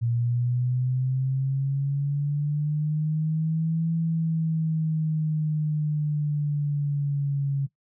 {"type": "linear two-way sweep", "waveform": "sine", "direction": "up then down", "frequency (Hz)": [116.9, 164.81, 138.4], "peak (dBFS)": -22, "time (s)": [0.01, 7.67], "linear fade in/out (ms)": 20, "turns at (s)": 3.92, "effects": ["noise-tail reverb RT60 0.1 s tail -17 dB re dry"]}